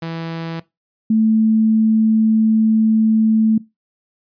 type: tone pair in turn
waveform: sawtooth / sine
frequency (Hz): 164.81 / 220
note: E3 / A3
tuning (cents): 0 / 0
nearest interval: perfect fourth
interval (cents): 500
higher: second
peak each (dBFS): -20 / -11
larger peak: second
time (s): 0.02-0.6 / 1.1-3.58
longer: second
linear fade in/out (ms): 5
effects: noise-tail reverb RT60 0.2 s tail -19 dB re dry + resampled to 11025 Hz